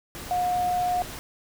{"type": "tone in noise", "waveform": "sine", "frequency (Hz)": 719, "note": "F#5", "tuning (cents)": -50, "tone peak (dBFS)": -22, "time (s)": [0.31, 1.02], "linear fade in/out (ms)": 0, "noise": "pink", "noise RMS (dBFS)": -38, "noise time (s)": [0.15, 1.19], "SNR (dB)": 13, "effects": []}